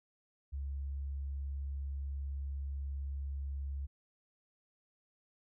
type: tone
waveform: sine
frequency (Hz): 69.3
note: C#2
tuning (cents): 0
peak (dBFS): -36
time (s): 0.52-3.87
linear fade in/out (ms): 20
effects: none